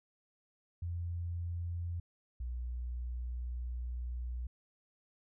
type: tone pair in turn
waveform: sine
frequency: 86.1 / 60.88 Hz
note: F2 / B1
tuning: -24 / -24 cents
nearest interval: tritone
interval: 600 cents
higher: first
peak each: -35 / -36 dBFS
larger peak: first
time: 0.82-2 / 2.4-4.47 s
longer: second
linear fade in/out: 5 ms
effects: none